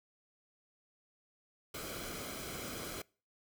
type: noise with comb filter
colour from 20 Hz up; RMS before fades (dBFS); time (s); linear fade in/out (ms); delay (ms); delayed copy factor
pink; -43; 1.74-3.02; 5; 1.1; -0.6
effects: noise-tail reverb RT60 0.4 s tail -25 dB re dry